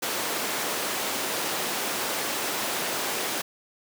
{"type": "high-pass noise", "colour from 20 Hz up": "pink", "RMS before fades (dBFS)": -29, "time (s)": [0.02, 3.42], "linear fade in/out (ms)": 10, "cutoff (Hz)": 350, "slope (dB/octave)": 12, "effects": []}